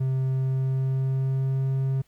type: tone with pitch glide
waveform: triangle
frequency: 131.7 to 133.85 Hz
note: C3 to C3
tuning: +12 to +40 cents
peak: -20 dBFS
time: 0-2.02 s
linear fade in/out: 10 ms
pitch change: +28 cents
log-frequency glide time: 0.28-1.7 s
effects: pink hiss -65 dBFS RMS until 2.07 s